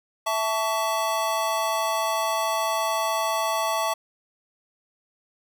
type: chord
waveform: square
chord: A major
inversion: second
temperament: equal with one note detuned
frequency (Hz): 659.3 / 880 / 1130.1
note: E5 / A5 / C#6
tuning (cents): 0 / 0 / +33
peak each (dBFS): -28 / -28 / -28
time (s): 0.26-3.94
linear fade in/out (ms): 10
effects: none